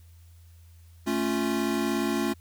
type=chord; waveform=square; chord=A augmented; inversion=none; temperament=equal; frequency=220 / 277.2 / 349.2 Hz; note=A3 / C#4 / E#4; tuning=0 / 0 / 0 cents; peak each=-30 dBFS; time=1.06-2.34 s; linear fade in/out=20 ms; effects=added 84 Hz sine -49 dBFS peak until 2.4 s + white hiss -64 dBFS RMS until 2.4 s